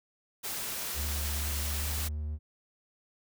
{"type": "noise", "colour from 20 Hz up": "white", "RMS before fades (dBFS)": -36, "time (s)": [0.43, 2.09], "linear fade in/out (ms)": 20}
{"type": "tone with pitch glide", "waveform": "triangle", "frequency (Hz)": [72.9, 75.65], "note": ["D2", "D#2"], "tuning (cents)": [-12, -48], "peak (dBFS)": -30, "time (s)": [0.94, 2.39], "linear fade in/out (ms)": 50, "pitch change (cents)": 64, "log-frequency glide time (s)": [1.56, 2.1]}
{"effects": []}